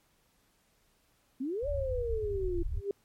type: exponential two-way sweep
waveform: sine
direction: up then down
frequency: 246.9 to 587.3 to 335.8 Hz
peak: -31 dBFS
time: 1.4-2.63 s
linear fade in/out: 10 ms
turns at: 1.68 s
type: low-pass noise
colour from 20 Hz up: pink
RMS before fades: -35 dBFS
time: 1.62-2.81 s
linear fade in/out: 10 ms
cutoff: 100 Hz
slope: 48 dB/octave
type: tone with exponential growth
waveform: sine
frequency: 400 Hz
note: G4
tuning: 35 cents sharp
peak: -25 dBFS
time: 2.73-2.91 s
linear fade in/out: 2 ms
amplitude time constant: 39 ms
effects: pink hiss -70 dBFS RMS until 3.04 s + MP3 64 kbps